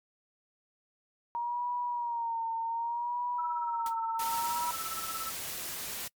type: tone with vibrato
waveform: sine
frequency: 941 Hz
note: A#5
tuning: 16 cents sharp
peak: -30 dBFS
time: 1.35-4.71 s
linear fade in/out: 0 ms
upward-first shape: sine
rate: 0.64 Hz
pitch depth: 59 cents each way
type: tone with tremolo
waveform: sine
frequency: 1318.5 Hz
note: E6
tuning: in tune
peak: -34 dBFS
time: 3.38-5.31 s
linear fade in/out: 10 ms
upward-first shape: sine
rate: 17 Hz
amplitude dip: 80%
type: noise with exponential decay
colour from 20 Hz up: white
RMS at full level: -38 dBFS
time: 3.86-3.96 s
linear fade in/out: 2 ms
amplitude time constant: 20 ms
type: noise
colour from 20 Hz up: white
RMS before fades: -38 dBFS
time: 4.19-6.08 s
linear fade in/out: 5 ms
effects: noise-tail reverb RT60 0.1 s tail -26 dB re dry + MP3 96 kbps